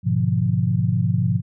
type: chord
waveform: sine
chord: G# diminished seventh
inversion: none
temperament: equal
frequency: 103.83 / 123.47 / 146.83 / 174.61 Hz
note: G#2 / B2 / D3 / F3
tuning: 0 / 0 / 0 / 0 cents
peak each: -22 / -21 / -26 / -22 dBFS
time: 0.03-1.42 s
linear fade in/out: 50 ms
effects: none